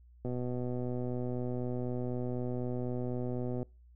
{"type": "click train", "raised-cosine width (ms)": 2, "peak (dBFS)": -24, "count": 420, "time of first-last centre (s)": [0.25, 3.629], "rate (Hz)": 124, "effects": ["noise-tail reverb RT60 0.3 s tail -25 dB re dry", "added 60 Hz sine -55 dBFS peak until 3.95 s"]}